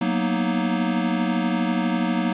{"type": "chord", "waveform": "square", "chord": "B major seventh", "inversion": "second", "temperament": "equal with one note detuned", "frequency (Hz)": [185, 233.1, 245.5, 311.1], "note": ["F#3", "A#3", "B3", "D#4"], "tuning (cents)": [0, 0, -10, 0], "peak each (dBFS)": [-26, -25, -29, -28], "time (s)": [0.01, 2.33], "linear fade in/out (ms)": 5, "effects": ["resampled to 8000 Hz", "8-bit"]}